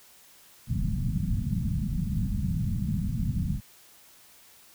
white low-pass noise, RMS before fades -28 dBFS, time 0.67-3.61 s, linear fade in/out 50 ms, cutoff 210 Hz, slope 48 dB/octave, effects white hiss -55 dBFS RMS until 4.74 s

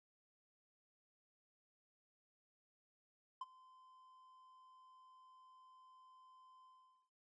triangle tone with ADSR envelope, 1031 Hz, C6, 26 cents flat, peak -38 dBFS, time 3.41-7.1 s, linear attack 5 ms, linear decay 30 ms, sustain -22 dB, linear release 450 ms, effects resampled to 22050 Hz

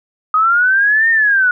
sine linear two-way sweep, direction up then down, 1244.5 to 1841 to 1443 Hz, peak -9 dBFS, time 0.34-1.51 s, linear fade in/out 2 ms, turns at 1.1 s, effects none

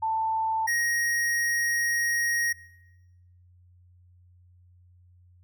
sine / square tone pair in turn, 887 / 1879.5 Hz, A5 / A#6, +14 / +14 cents, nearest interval octave + minor second, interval 1300 cents, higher second, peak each -24 dBFS, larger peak neither, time 0.02-0.67 / 0.67-2.53 s, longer second, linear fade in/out 10 ms, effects noise-tail reverb RT60 1.0 s tail -23 dB re dry + added 89 Hz sine -54 dBFS peak until 5.43 s

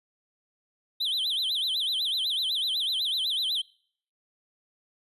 triangle tone with vibrato, 3515 Hz, A7, 2 cents flat, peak -24 dBFS, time 1-3.62 s, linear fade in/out 10 ms, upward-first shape sine, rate 8 Hz, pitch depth 250 cents each way, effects noise-tail reverb RT60 0.6 s tail -26 dB re dry + resampled to 32000 Hz

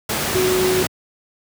sine tone in noise, 370 Hz, F#4, in tune, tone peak -16 dBFS, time 0.35-0.83 s, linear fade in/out 5 ms, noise pink, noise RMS -21 dBFS, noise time 0.09-0.87 s, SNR +2 dB, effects high-pass 100 Hz 12 dB/octave

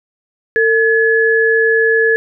sine tone pair together, 451.3 / 1703.9 Hz, A4 / G#6, +44 / +44 cents, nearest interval octave + major seventh, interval 2300 cents, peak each -12 dBFS, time 0.56-2.16 s, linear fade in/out 0 ms, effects none

